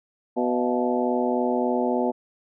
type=harmonic tone with a mistuned harmonic; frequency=123.7 Hz; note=B2; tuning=3 cents sharp; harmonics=2 / 3 / 4 / 5 / 6 / 7; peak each=-25 / -27 / -28 / -29 / -30 / -30 dBFS; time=0.36-2.12 s; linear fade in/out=20 ms; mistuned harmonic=6; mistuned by=-97 cents; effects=none